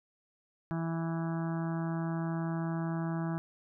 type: harmonic tone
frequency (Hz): 164.81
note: E3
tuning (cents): 0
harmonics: 1 / 2 / 4 / 5 / 6 / 7 / 8 / 9 / 10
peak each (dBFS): -32 / -38 / -44 / -46 / -48 / -49 / -50 / -51 / -52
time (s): 0.71-3.38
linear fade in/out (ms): 0
effects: none